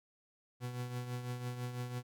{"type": "tone with tremolo", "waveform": "40% pulse", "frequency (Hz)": 123.47, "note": "B2", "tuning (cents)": 0, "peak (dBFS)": -35, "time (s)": [0.6, 2.03], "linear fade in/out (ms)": 50, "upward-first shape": "triangle", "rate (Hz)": 6, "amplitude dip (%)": 60, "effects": []}